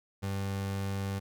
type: tone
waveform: 30% pulse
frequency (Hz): 98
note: G2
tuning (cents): 0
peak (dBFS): -29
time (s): 0.22-1.2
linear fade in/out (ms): 20
effects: none

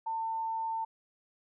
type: tone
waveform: sine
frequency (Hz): 898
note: A5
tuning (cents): +35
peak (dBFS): -31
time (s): 0.06-0.85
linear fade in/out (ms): 10
effects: none

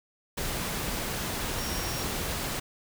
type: tone in noise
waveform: sine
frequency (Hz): 5588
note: F8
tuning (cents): 0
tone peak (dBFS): -39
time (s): 1.58-2.04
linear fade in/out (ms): 10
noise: pink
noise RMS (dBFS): -32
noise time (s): 0.37-2.6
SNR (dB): -10
effects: none

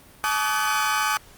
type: tone cluster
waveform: 35% pulse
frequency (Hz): 860 / 1146 / 1245 / 1511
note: A5 / D6 / D#6 / F#6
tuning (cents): -40 / -43 / +1 / +36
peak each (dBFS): -25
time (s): 0.24-1.17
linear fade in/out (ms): 0
effects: pink hiss -50 dBFS RMS until 1.37 s + Opus 32 kbps

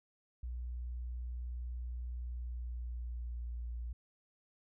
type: tone with pitch glide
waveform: sine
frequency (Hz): 60.7 to 59.11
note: B1 to A#1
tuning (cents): -29 to +25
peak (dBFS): -38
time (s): 0.43-3.93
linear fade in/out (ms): 5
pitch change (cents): -46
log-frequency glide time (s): 2.21-3.62
effects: none

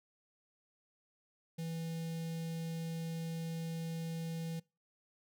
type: tone with notch filter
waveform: square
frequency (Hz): 164.4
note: E3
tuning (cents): -4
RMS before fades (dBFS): -40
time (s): 1.58-4.6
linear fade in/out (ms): 10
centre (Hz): 1200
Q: 0.63
effects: noise-tail reverb RT60 0.3 s tail -25 dB re dry

